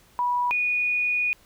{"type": "tone pair in turn", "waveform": "sine", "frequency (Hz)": [977, 2462], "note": ["B5", "D#7"], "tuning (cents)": [-19, -19], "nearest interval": "octave + major third", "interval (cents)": 1600, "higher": "second", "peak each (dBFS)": -21, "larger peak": "neither", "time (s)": [[0.19, 0.51], [0.51, 1.33]], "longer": "second", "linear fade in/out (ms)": 0, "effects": ["pink hiss -57 dBFS RMS until 1.45 s"]}